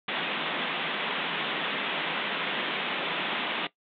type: band-pass noise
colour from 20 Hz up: white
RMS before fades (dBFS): -31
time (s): 0.08-3.67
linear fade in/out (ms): 2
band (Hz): 150 to 3600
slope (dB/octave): 96
effects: noise-tail reverb RT60 0.1 s tail -17 dB re dry